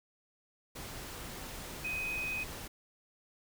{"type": "tone in noise", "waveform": "sine", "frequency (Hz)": 2510, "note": "D#7", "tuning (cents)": 15, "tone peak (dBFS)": -34, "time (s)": [1.84, 2.44], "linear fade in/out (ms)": 10, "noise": "pink", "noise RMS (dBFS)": -44, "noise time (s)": [0.75, 2.68], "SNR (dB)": 7, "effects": []}